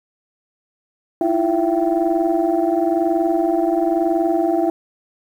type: tone cluster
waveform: sine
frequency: 319.6 / 340.6 / 671 / 775 Hz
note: D#4 / F4 / E5 / G5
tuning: +47 / -43 / +31 / -20 cents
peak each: -21 / -18 / -20 / -23 dBFS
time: 1.21-4.7 s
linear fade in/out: 2 ms
effects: tanh soft clip ceiling -7 dBFS + 8-bit